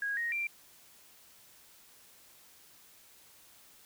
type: tone with pitch steps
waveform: sine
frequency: 1644 / 1871 / 2363 Hz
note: G#6 / A#6 / D7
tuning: -18 / +6 / +10 cents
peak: -31 dBFS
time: 0.02-0.47 s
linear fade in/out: 2 ms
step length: 150 ms
effects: white hiss -59 dBFS RMS until 3.85 s